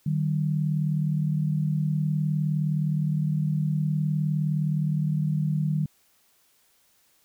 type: tone pair together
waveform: sine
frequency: 152.3 / 191.77 Hz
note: D#3 / G3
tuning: -37 / -38 cents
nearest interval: major third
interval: 399 cents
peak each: -23 / -29 dBFS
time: 0.06-5.86 s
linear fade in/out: 5 ms
effects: white hiss -64 dBFS RMS until 7.24 s